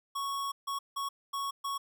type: tone bursts at uneven times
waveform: square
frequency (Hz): 1108.7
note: C#6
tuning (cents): 0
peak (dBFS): -33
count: 5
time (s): 0.15-0.52 / 0.67-0.79 / 0.96-1.09 / 1.33-1.51 / 1.64-1.78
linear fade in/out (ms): 10
effects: none